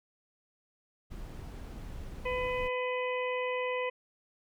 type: noise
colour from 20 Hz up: brown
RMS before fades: -42 dBFS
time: 1.1-2.69 s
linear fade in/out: 20 ms
type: harmonic tone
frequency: 502 Hz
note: B4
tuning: 28 cents sharp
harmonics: 1 / 2 / 4 / 5 / 6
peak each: -32 / -37 / -39 / -40 / -48 dBFS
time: 2.25-3.9 s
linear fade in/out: 10 ms
effects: none